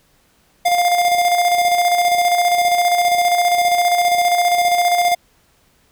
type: tone with tremolo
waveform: square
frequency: 704 Hz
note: F5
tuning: 14 cents sharp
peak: -12 dBFS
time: 0.65-5.15 s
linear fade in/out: 10 ms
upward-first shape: square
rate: 15 Hz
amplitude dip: 40%
effects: pink hiss -57 dBFS RMS until 5.91 s